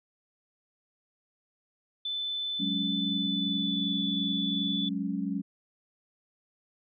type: tone with pitch glide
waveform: sine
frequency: 3514 to 3468 Hz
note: A7 to A7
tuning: -3 to -26 cents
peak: -30 dBFS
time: 2.05-4.89 s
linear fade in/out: 5 ms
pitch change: -23 cents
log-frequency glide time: 2.98-3.97 s
type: chord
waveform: sine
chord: F# suspended second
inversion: none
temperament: equal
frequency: 185 / 207.7 / 277.2 Hz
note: F#3 / G#3 / C#4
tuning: 0 / 0 / 0 cents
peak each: -33 dBFS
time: 2.59-5.42 s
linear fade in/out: 20 ms
effects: none